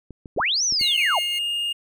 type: clicks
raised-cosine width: 3 ms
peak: -25 dBFS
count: 6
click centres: 0.107 / 0.258 / 0.364 / 0.4 / 0.724 / 0.812 s
type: linear two-way sweep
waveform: sine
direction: up then down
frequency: 261.6 to 6220 to 587 Hz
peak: -19 dBFS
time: 0.37-1.19 s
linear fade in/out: 5 ms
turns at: 0.64 s
type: tone with tremolo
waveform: sawtooth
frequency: 2143 Hz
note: C7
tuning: 41 cents sharp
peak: -26 dBFS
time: 0.79-1.39 s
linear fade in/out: 10 ms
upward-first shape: sine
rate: 5.5 Hz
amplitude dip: 50%
type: tone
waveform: triangle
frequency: 2834 Hz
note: F7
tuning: 25 cents sharp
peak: -21 dBFS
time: 0.81-1.73 s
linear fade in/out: 10 ms
effects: none